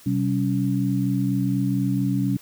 sine tone cluster, 128.2 / 192.5 / 279.9 Hz, C3 / G3 / C#4, -35 / -31 / +17 cents, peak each -24 dBFS, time 0.06-2.37 s, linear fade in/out 5 ms, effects white hiss -49 dBFS RMS until 2.41 s

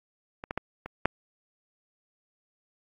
clicks, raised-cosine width 0.5 ms, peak -22 / -16 / -14 / -22 / -6 dBFS, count 5, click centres 0.439 / 0.509 / 0.576 / 0.86 / 1.056 s, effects AAC 48 kbps

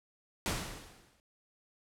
pink noise with exponential decay, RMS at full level -31 dBFS, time 0.46-1.2 s, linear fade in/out 0 ms, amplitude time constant 160 ms, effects low-pass 11000 Hz 12 dB/octave

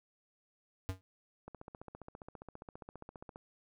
square tone with exponential decay, 93.8 Hz, F#2, 24 cents sharp, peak -31 dBFS, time 0.89-1.01 s, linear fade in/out 0 ms, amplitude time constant 25 ms
click train, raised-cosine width 1 ms, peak -33 dBFS, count 29, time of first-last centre 1.48-3.359 s, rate 14.9 Hz
effects none

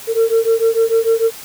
sine beating tone pair, 450.2 / 456.9 Hz, A4 / A#4, +40 / -35 cents, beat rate 6.7 Hz, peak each -13 dBFS, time 0.07-1.31 s, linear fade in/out 50 ms, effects tanh soft clip ceiling -7 dBFS + white hiss -34 dBFS RMS until 1.44 s

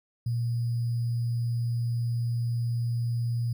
sine tone with sample-and-hold, 118.2 Hz, A#2, 24 cents sharp, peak -25 dBFS, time 0.26-3.53 s, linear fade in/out 5 ms, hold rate 4900 Hz, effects none

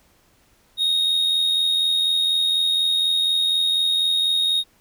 triangle tone with amplitude modulation, 3734 Hz, A#7, 2 cents sharp, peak -14 dBFS, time 0.77-4.64 s, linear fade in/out 50 ms, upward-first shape sine, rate 84.1 Hz, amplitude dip 40%, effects pink hiss -59 dBFS RMS until 4.8 s

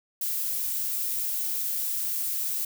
violet noise, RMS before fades -29 dBFS, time 0.21-2.65 s, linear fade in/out 5 ms, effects none

